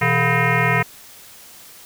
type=tone with frequency modulation; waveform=sine; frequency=987.8 Hz; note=B5; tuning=in tune; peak=-14 dBFS; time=0.01-0.83 s; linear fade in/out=10 ms; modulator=288 Hz; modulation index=4.6; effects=white hiss -43 dBFS RMS until 1.85 s